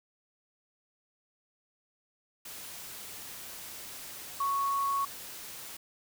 sine tone in noise, 1108.7 Hz, C#6, in tune, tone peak -27 dBFS, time 4.4-5.05 s, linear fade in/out 5 ms, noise white, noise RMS -44 dBFS, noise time 2.45-5.77 s, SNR +14 dB, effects none

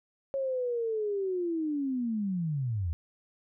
sine linear sweep, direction down, 550 to 76 Hz, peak -28 dBFS, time 0.34-2.93 s, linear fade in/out 0 ms, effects none

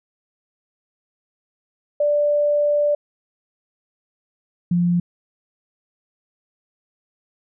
sine tone pair in turn, 587.3 / 174.61 Hz, D5 / F3, 0 / 0 cents, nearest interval octave + major sixth, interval 2100 cents, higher first, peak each -15 / -15 dBFS, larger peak neither, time 2-2.95 / 4.71-5 s, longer first, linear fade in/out 5 ms, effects none

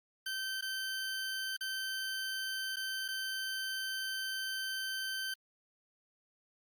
20% pulse tone with dropouts, 1547 Hz, G6, 23 cents flat, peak -31 dBFS, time 0.26-5.34 s, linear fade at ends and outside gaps 5 ms, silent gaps 0.611-0.623 / 1.567-1.608 / 2.76-2.767 / 3.081-3.085 s, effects Opus 32 kbps

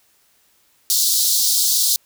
pink high-pass noise, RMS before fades -17 dBFS, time 0.9-1.96 s, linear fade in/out 0 ms, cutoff 3900 Hz, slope 48 dB/octave, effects white hiss -59 dBFS RMS until 2.05 s

